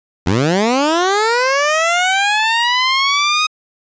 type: linear sweep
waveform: 15% pulse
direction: up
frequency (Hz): 79.7 to 1258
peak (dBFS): -6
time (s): 0.26-3.47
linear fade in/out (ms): 10
effects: resampled to 16000 Hz